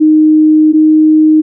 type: tone pair in turn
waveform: sine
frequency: 309.4 / 310.6 Hz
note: D#4 / D#4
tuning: -10 / -3 cents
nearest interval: unison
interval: 7 cents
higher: second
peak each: -3 dBFS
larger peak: neither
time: 0-0.73 / 0.73-1.42 s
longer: first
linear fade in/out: 20 ms
effects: none